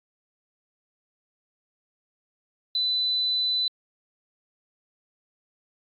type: tone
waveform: sine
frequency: 4000 Hz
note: B7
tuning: 21 cents sharp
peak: -22 dBFS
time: 2.75-3.68 s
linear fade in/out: 2 ms
effects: AAC 32 kbps